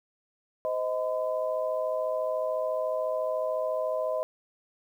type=tone cluster; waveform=sine; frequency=515 / 629 / 1013 Hz; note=C5 / D#5 / B5; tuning=-28 / +19 / +44 cents; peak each=-32 / -28 / -37 dBFS; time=0.65-4.23 s; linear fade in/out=0 ms; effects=10-bit